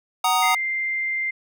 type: chord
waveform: square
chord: D# minor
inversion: first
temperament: just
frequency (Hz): 746.7 / 933.4 / 1244.5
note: F#5 / A#5 / D#6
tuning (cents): +16 / +2 / 0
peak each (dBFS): -23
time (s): 0.24-0.55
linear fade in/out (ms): 5
type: tone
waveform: sine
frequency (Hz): 2093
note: C7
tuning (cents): 0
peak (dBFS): -22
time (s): 0.42-1.31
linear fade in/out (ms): 10
effects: none